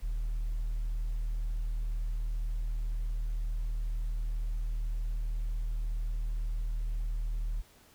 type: tone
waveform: sine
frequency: 39 Hz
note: D#1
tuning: 5 cents sharp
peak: -27 dBFS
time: 0.02-7.62 s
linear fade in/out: 20 ms
effects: tanh soft clip ceiling -29 dBFS + pink hiss -60 dBFS RMS until 7.94 s